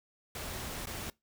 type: noise with dropouts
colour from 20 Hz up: pink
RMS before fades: -40 dBFS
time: 0.35-1.1 s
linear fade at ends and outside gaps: 2 ms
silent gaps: 0.857-0.87 s
effects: noise-tail reverb RT60 0.2 s tail -23 dB re dry